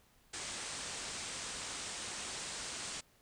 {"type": "low-pass noise", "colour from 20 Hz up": "white", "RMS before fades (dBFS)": -43, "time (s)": [0.33, 3.01], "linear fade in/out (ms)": 10, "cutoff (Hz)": 9100, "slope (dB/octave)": 96, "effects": ["pink hiss -68 dBFS RMS until 3.21 s"]}